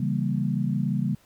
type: chord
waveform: sine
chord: C# diminished seventh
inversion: none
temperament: equal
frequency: 138.59 / 164.81 / 196 / 233.1 Hz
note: C#3 / E3 / G3 / Bb3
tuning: 0 / 0 / 0 / 0 cents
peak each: -27 / -30 / -27 / -30 dBFS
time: 0-1.15 s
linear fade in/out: 5 ms
effects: pink hiss -60 dBFS RMS until 1.25 s